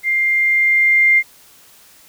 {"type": "tone with level ramp", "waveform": "sine", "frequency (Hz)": 2100, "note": "C7", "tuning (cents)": 6, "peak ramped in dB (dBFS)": [-14, -8], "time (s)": [0.03, 1.23], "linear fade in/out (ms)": 50, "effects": ["white hiss -47 dBFS RMS until 2.08 s"]}